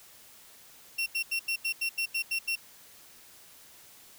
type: tone bursts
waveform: 35% pulse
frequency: 2725 Hz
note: F7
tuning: 43 cents flat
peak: -26 dBFS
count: 10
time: 0.98-2.557 s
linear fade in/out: 10 ms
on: 83 ms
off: 83 ms
effects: white hiss -54 dBFS RMS until 4.18 s